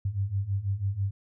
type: beating tone pair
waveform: sine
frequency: 95.2 / 101.3 Hz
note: F#2 / G#2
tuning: +50 / -43 cents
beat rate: 6.1 Hz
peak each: -31 / -28 dBFS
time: 0.05-1.11 s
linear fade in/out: 5 ms
effects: none